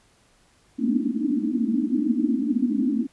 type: band-pass noise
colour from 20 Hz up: pink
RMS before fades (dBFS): -23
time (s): 0.78-3.07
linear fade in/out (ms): 20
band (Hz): 220 to 310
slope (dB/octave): 96
effects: pink hiss -60 dBFS RMS until 3.12 s + resampled to 24000 Hz